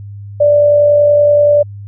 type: tone with amplitude modulation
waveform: sine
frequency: 586 Hz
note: D5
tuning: 4 cents flat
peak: -4 dBFS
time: 0.4-1.63 s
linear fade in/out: 10 ms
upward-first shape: sine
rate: 50.6 Hz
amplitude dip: 30%
effects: added 101 Hz sine -26 dBFS peak until 1.87 s